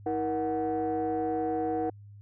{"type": "tone cluster", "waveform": "sine", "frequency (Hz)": [319, 472.8, 739], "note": ["D#4", "A#4", "F#5"], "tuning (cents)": [43, 24, -2], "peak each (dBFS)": -30, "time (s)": [0.06, 1.9], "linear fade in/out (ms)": 5, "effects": ["tanh soft clip ceiling -22 dBFS", "added 102 Hz sine -46 dBFS peak until 2.21 s"]}